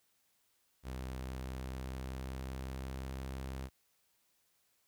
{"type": "tone with pitch glide", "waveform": "sawtooth", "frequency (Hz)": [64.5, 66.05], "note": ["C2", "C2"], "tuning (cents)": [-24, 17], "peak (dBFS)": -36, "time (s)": [0.83, 3.7], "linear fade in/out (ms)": 50, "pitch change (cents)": 41, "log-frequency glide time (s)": [1.2, 3.2], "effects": ["white hiss -75 dBFS RMS until 4.87 s"]}